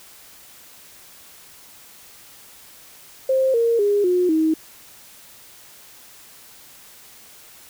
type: tone with pitch steps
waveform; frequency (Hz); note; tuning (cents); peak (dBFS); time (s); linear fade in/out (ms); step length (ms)
sine; 527 / 464.1 / 408.7 / 360 / 317; C5 / A#4 / G#4 / F#4 / D#4; +12 / -8 / -28 / -47 / +32; -15; 3.29-4.54; 5; 250
effects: white hiss -46 dBFS RMS until 7.69 s